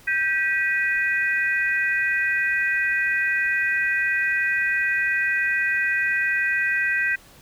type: tone cluster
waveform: sine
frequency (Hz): 1569 / 1939 / 2482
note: G6 / B6 / D#7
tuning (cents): +1 / -32 / -5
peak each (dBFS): -23 / -23 / -27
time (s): 0.07-7.16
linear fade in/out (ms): 10
effects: pink hiss -50 dBFS RMS until 7.41 s